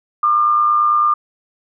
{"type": "tone with amplitude modulation", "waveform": "sine", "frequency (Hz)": 1200, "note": "D6", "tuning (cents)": 37, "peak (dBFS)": -9, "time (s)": [0.23, 1.14], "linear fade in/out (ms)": 5, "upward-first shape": "sine", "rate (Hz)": 109, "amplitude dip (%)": 45, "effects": []}